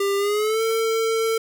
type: tone with pitch glide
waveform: square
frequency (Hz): 398 to 449.3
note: G4 to A4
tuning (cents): +26 to +36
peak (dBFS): -20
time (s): 0-1.38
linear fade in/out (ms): 5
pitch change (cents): +210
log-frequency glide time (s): 0.17-0.62
effects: none